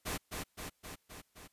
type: noise with echo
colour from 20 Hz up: pink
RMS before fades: -37 dBFS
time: 0.05-0.18 s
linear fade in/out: 20 ms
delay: 260 ms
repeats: 5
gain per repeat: -3 dB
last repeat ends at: 1.48 s
effects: white hiss -75 dBFS RMS until 1.52 s + resampled to 32000 Hz